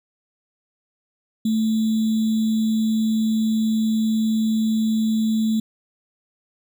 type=tone with sample-and-hold; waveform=sine; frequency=220.2 Hz; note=A3; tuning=2 cents sharp; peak=-17 dBFS; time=1.45-5.6 s; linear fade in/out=5 ms; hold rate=3675 Hz; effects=none